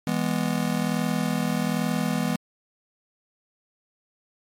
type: chord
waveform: square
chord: E major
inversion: none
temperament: just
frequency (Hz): 164.81 / 206 / 247.2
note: E3 / G#3 / B3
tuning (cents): 0 / -14 / +2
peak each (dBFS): -28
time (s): 0.07-2.36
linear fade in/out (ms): 2
effects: MP3 64 kbps